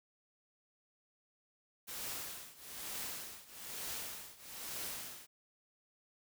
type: noise with tremolo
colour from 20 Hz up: white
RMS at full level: -41 dBFS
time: 1.87-5.27 s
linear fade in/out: 20 ms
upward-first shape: triangle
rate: 1.1 Hz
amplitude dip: 90%
effects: none